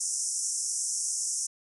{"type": "band-pass noise", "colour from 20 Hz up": "pink", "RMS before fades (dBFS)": -31, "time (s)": [0, 1.47], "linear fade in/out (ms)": 10, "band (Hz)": [5500, 10000], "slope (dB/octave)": 96, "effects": []}